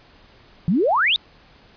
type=exponential sweep; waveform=sine; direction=up; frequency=155.4 to 3876 Hz; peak=-15 dBFS; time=0.68-1.16 s; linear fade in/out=0 ms; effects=pink hiss -51 dBFS RMS until 1.76 s + resampled to 11025 Hz